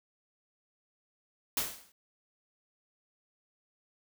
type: noise with exponential decay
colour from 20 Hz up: white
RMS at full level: -28 dBFS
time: 1.57-1.92 s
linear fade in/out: 2 ms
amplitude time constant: 76 ms
effects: none